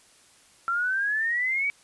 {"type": "exponential sweep", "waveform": "sine", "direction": "up", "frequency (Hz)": [1352, 2292], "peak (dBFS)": -23, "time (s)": [0.68, 1.7], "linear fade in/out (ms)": 0, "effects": ["white hiss -57 dBFS RMS until 1.83 s", "resampled to 24000 Hz"]}